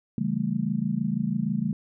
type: chord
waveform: sine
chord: A dominant seventh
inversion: first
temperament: equal with one note detuned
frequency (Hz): 138.59 / 164.81 / 196 / 222.3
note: C#3 / E3 / G3 / A3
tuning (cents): 0 / 0 / 0 / +18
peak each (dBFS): -32 / -31 / -28 / -28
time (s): 0.18-1.73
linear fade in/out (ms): 2
effects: none